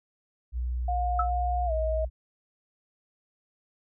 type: tone with vibrato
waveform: sine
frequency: 60.3 Hz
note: B1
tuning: 41 cents flat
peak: -27 dBFS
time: 0.52-2.1 s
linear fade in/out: 50 ms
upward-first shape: sine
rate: 1.3 Hz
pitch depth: 32 cents each way
type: tone with pitch glide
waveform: sine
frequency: 714 to 632.4 Hz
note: F5 to D#5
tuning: +38 to +28 cents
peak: -27 dBFS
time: 0.88-2.05 s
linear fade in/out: 5 ms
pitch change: -210 cents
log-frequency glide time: 1.66-1.72 s
type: tone with exponential decay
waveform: sine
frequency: 1307 Hz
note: E6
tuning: 15 cents flat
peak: -20 dBFS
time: 1.19-1.3 s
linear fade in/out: 5 ms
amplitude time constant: 23 ms
effects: none